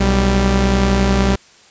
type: tone pair together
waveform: sawtooth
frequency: 61.74 / 196 Hz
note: B1 / G3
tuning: 0 / 0 cents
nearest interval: octave + minor sixth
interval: 2000 cents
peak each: -11 dBFS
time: 0-1.36 s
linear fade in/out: 10 ms
effects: white hiss -47 dBFS RMS until 1.7 s + resampled to 16000 Hz